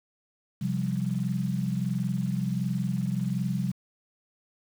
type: chord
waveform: sine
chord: C suspended fourth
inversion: none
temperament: equal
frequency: 130.81 / 174.61 / 196 Hz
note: C3 / F3 / G3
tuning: 0 / 0 / 0 cents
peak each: -30 dBFS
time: 0.61-3.72 s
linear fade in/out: 10 ms
effects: 8-bit